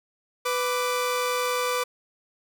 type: tone pair together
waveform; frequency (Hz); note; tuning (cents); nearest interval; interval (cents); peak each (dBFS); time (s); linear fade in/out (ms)
sawtooth; 496.2 / 1174.7; B4 / D6; +8 / 0; octave + minor third; 1492; -22 / -24; 0.45-1.84; 10
effects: none